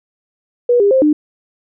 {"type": "tone with pitch steps", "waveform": "sine", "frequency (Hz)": [485, 403.7, 526, 301], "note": ["B4", "G#4", "C5", "D4"], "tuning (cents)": [-31, -49, 9, 43], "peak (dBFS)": -8, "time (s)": [0.69, 1.13], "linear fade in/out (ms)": 5, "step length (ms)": 110, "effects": []}